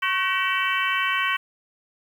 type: harmonic tone with a mistuned harmonic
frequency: 380.8 Hz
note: F#4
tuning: 50 cents sharp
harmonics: 3 / 4 / 5 / 6 / 7 / 8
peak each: -26 / -27 / -28 / -29 / -29 / -30 dBFS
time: 0.02-1.37 s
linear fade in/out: 10 ms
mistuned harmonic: 3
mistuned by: -60 cents
effects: 8-bit